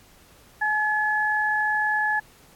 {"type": "tone pair together", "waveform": "sine", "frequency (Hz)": [850, 1707.9], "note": ["G#5", "G#6"], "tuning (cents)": [40, 48], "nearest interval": "octave", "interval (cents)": 1208, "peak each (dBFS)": [-25, -22], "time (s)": [0.61, 2.2], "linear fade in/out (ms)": 10, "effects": ["pink hiss -54 dBFS RMS until 2.55 s", "AAC 64 kbps"]}